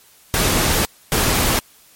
pink noise bursts at uneven times, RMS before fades -17 dBFS, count 2, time 0.34-0.85 / 1.12-1.59 s, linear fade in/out 0 ms, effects white hiss -50 dBFS RMS until 1.95 s + MP3 64 kbps

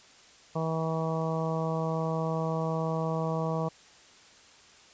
harmonic tone, 161.3 Hz, E3, 37 cents flat, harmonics 1 / 2 / 3 / 4 / 5 / 6 / 7, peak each -30 / -40 / -34 / -35 / -40 / -39 / -39 dBFS, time 0.55-3.69 s, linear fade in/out 10 ms, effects white hiss -55 dBFS RMS until 4.93 s + resampled to 16000 Hz

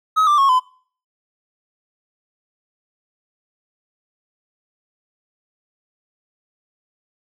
triangle tone with pitch steps, 1273 / 1180.9 / 1095.5 / 1016.2 Hz, D#6 / D6 / C#6 / B5, +39 / +9 / -21 / +49 cents, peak -10 dBFS, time 0.16-0.6 s, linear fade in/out 20 ms, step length 110 ms, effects noise-tail reverb RT60 0.5 s tail -24 dB re dry

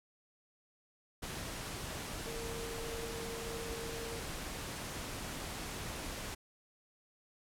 sine tone in noise, 459.9 Hz, A#4, 23 cents flat, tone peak -43 dBFS, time 2.26-4.2 s, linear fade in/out 10 ms, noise pink, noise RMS -42 dBFS, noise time 1.22-6.35 s, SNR -4 dB, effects low-pass 12000 Hz 12 dB/octave

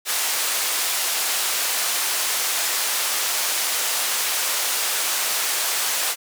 white band-pass noise, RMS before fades -23 dBFS, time 0.05-6.16 s, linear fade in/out 50 ms, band 570 to 12000 Hz, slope 12 dB/octave, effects none

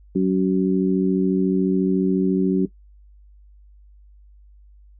harmonic tone, 94.1 Hz, F#2, 30 cents sharp, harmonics 2 / 3 / 4, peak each -19 / -21 / -22 dBFS, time 0.15-2.66 s, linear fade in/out 10 ms, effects noise-tail reverb RT60 0.1 s tail -17 dB re dry + added 50 Hz sine -46 dBFS peak until 4.99 s

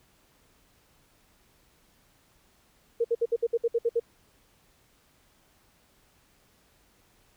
sine tone bursts, 466.2 Hz, A#4, in tune, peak -21 dBFS, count 10, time 3-3.999 s, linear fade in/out 10 ms, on 45 ms, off 61 ms, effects pink hiss -64 dBFS RMS until 7.36 s

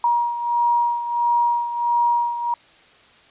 sine beating tone pair, 950 / 951.5 Hz, A#5 / A#5, +33 / +35 cents, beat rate 1.5 Hz, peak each -18 / -24 dBFS, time 0.04-2.54 s, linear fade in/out 2 ms, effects white hiss -51 dBFS RMS until 3.3 s + resampled to 8000 Hz

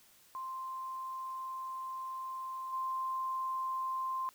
sine tone with level steps, 1046.5 Hz, C6, in tune, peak -38 / -33 dBFS, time 0.35-4.29 s, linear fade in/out 0 ms, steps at 2.72 s, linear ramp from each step 20 ms, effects white hiss -63 dBFS RMS until 4.34 s

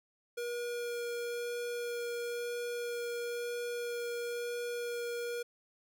square tone with vibrato, 477.6 Hz, A#4, 42 cents sharp, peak -36 dBFS, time 0.37-5.43 s, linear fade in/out 10 ms, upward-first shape sine, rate 1 Hz, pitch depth 8 cents each way, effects none

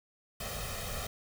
pink noise with comb filter, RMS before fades -38 dBFS, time 0.4-1.07 s, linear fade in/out 5 ms, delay 1.6 ms, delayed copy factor +1, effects none

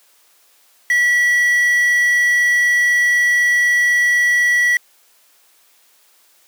triangle tone with quantisation, 1946 Hz, B6, 26 cents flat, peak -10 dBFS, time 0.9-4.77 s, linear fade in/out 2 ms, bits 5, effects white hiss -54 dBFS RMS until 6.47 s + high-pass 400 Hz 12 dB/octave

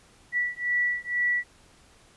sine beating tone pair, 1949 / 1951.1 Hz, B6 / B6, -23 / -22 cents, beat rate 2.1 Hz, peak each -27 dBFS, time 0.32-1.44 s, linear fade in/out 50 ms, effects pink hiss -57 dBFS RMS until 2.16 s + resampled to 24000 Hz

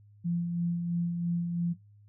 sine tone with tremolo, 171.9 Hz, F3, 27 cents flat, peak -26 dBFS, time 0.24-1.74 s, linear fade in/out 20 ms, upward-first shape sine, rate 3 Hz, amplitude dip 40%, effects noise-tail reverb RT60 0.2 s tail -18 dB re dry + added 103 Hz sine -54 dBFS peak until 2.08 s

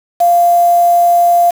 sine tone with quantisation, 696 Hz, F5, 6 cents flat, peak -6 dBFS, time 0.2-1.51 s, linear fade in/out 10 ms, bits 4, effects none

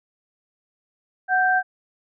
sine tone pair together, 740 / 1568 Hz, F#5 / G6, 0 / 0 cents, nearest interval octave + minor second, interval 1300 cents, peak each -19 dBFS, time 1.28-1.63 s, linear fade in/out 50 ms, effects none

